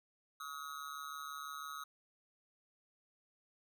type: tone with amplitude modulation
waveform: square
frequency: 1274 Hz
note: D#6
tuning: 41 cents sharp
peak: -40 dBFS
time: 0.4-1.84 s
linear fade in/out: 5 ms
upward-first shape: sine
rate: 146 Hz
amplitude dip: 95%
effects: none